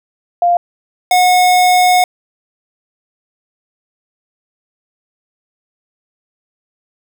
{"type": "tone pair in turn", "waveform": ["sine", "square"], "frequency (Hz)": [698.5, 727.3], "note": ["F5", "F#5"], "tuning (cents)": [0, -30], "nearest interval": "minor second", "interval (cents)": 70, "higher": "second", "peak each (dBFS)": -8, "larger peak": "neither", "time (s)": [[0.42, 0.57], [1.11, 2.04]], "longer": "second", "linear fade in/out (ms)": 2, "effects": []}